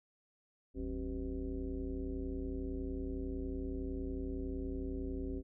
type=tone with frequency modulation; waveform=sine; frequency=155.56 Hz; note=D#3; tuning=in tune; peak=-36 dBFS; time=0.74-5.43 s; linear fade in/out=50 ms; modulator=114 Hz; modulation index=2.2; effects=none